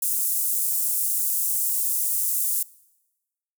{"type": "high-pass noise", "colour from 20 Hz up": "pink", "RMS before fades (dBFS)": -24, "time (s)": [0.02, 2.63], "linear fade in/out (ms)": 5, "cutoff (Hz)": 8800, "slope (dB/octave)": 24, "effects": ["noise-tail reverb RT60 1.0 s tail -22 dB re dry"]}